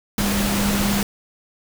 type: tone in noise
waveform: sine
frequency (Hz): 201.5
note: G3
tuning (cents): +48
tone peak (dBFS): -20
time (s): 0.18-1.03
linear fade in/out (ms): 2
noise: pink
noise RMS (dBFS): -23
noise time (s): 0.18-1.03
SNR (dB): 0
effects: none